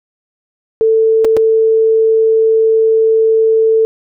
sine tone with dropouts, 444.6 Hz, A4, 18 cents sharp, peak -7 dBFS, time 0.81-3.85 s, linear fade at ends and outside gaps 0 ms, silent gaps 1.246-1.25 / 1.367-1.371 s, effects none

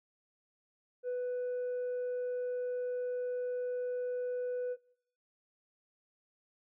sine tone with tanh clipping, 495.8 Hz, B4, 7 cents sharp, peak -33 dBFS, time 1.03-4.77 s, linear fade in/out 50 ms, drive 1 dB, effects noise-tail reverb RT60 0.7 s tail -22 dB re dry

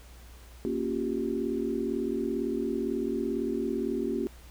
sine chord, G half-diminished seventh, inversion first, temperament equal with one note detuned, 233.1 / 277.2 / 354.1 / 392 Hz, Bb3 / Db4 / F4 / G4, 0 / 0 / +24 / 0 cents, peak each -33 dBFS, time 0.65-4.27 s, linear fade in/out 0 ms, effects added 60 Hz sine -48 dBFS peak until 4.5 s + pink hiss -55 dBFS RMS until 4.5 s

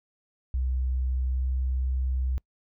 sine tone with pitch glide, 63.9 to 64.42 Hz, C2 to C2, -40 to -26 cents, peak -24 dBFS, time 0.54-2.38 s, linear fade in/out 0 ms, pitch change +14 cents, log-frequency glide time 1.22-1.54 s, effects noise-tail reverb RT60 0.1 s tail -26 dB re dry

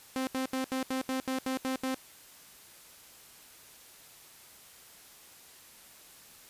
sawtooth tone bursts, 261.5 Hz, C4, 1 cent flat, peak -26 dBFS, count 10, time 0.16-1.944 s, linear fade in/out 0 ms, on 110 ms, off 76 ms, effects white hiss -54 dBFS RMS until 6.49 s + resampled to 32000 Hz

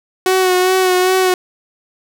sawtooth tone with vibrato, 370 Hz, F#4, in tune, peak -7 dBFS, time 0.26-1.34 s, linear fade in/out 2 ms, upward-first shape sine, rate 2.5 Hz, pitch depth 29 cents each way, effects none

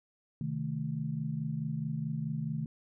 sine chord, A diminished, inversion first, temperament equal, 130.81 / 155.56 / 220 Hz, C3 / Eb3 / A3, 0 / 0 / 0 cents, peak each -38 / -34 / -38 dBFS, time 0.41-2.66 s, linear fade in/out 2 ms, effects none

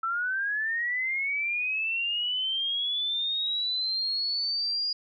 sine linear sweep, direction up, 1318.5 to 4872 Hz, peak -26 dBFS, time 0.03-4.93 s, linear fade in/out 5 ms, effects none

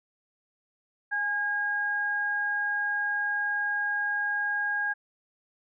sine tone pair together, 830.6 / 1629.8 Hz, G#5 / G#6, 0 / -33 cents, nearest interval octave, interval 1167 cents, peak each -35 / -26 dBFS, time 1.11-4.94 s, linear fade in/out 20 ms, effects none

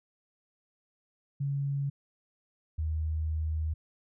sine tone pair in turn, 140 / 78.57 Hz, C#3 / D#2, +18 / +17 cents, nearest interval minor seventh, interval 1001 cents, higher first, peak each -28 dBFS, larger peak neither, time 1.4-1.9 / 2.78-3.74 s, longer second, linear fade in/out 10 ms, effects none

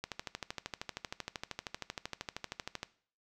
click train, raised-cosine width 0.2 ms, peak -20 dBFS, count 37, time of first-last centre 0.04-2.831 s, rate 12.9 Hz, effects noise-tail reverb RT60 0.5 s tail -18 dB re dry

